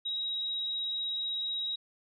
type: tone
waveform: sine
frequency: 3821 Hz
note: A#7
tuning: 42 cents sharp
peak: -31 dBFS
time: 0.05-1.76 s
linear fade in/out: 10 ms
effects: none